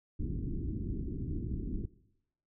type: low-pass noise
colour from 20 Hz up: pink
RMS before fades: -36 dBFS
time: 0.19-1.86 s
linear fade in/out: 10 ms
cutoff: 350 Hz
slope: 48 dB/octave
effects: noise-tail reverb RT60 0.8 s tail -19 dB re dry